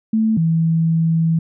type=tone pair in turn; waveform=sine; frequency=220.4 / 163.43 Hz; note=A3 / E3; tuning=+3 / -15 cents; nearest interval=perfect fourth; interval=518 cents; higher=first; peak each=-13 dBFS; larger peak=neither; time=0.13-0.37 / 0.37-1.39 s; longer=second; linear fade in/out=5 ms; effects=none